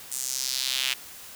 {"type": "tone with high-pass filter sweep", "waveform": "square", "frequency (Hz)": 65.41, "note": "C2", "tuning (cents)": 0, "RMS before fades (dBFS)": -29, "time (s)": [0.11, 0.94], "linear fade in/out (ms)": 10, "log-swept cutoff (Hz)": [8200, 2700], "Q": 2.2, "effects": ["white hiss -44 dBFS RMS until 1.35 s"]}